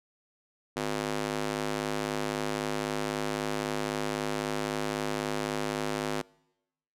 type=tone with high-pass filter; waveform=square; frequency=51.91 Hz; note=G#1; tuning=in tune; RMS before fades=-32 dBFS; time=0.76-6.22 s; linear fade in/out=10 ms; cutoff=290 Hz; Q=0.9; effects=noise-tail reverb RT60 0.9 s tail -25 dB re dry + low-pass 11000 Hz 12 dB/octave